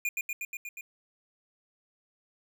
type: tone with echo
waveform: square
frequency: 2425 Hz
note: D#7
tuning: 45 cents flat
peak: -28 dBFS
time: 0.05-0.09 s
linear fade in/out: 2 ms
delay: 120 ms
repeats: 6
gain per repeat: -2 dB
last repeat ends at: 0.81 s
effects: none